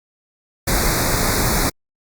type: band-stop noise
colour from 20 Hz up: pink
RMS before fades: -18 dBFS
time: 0.67-1.7 s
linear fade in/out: 10 ms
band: 2400 to 3700 Hz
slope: 96 dB/octave
effects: Opus 48 kbps